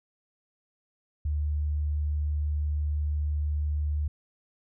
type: tone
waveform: sine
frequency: 74.5 Hz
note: D2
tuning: 25 cents sharp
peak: -25 dBFS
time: 1.25-4.08 s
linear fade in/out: 5 ms
effects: none